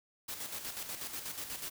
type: noise with tremolo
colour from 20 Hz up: white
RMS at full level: -40 dBFS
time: 0.28-1.7 s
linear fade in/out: 10 ms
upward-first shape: square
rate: 8.2 Hz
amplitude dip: 50%
effects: none